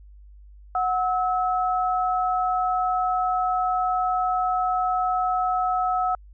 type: tone pair together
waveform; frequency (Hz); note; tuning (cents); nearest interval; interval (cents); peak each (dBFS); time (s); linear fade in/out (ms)
sine; 735.9 / 1295; F#5 / E6; -10 / -31; minor seventh; 979; -22 / -25; 0.75-6.15; 2
effects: added 50 Hz sine -44 dBFS peak until 6.33 s